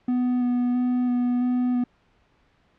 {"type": "tone with vibrato", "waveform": "triangle", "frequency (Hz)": 246.9, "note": "B3", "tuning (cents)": 0, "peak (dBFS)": -18, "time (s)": [0.08, 1.84], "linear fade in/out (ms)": 5, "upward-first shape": "square", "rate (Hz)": 1.5, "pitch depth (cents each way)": 11, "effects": ["pink hiss -63 dBFS RMS until 2.78 s", "low-pass 3000 Hz 12 dB/octave"]}